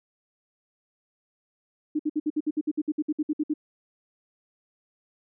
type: tone bursts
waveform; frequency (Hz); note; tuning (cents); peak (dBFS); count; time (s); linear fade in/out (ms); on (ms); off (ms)
sine; 303.6; D#4; -42; -22; 16; 1.95-3.539; 10; 44; 59
effects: none